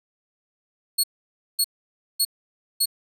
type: tone bursts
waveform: 20% pulse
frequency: 4347 Hz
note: C#8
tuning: 35 cents flat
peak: -12 dBFS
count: 4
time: 0.98-2.858 s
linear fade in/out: 10 ms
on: 57 ms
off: 550 ms
effects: none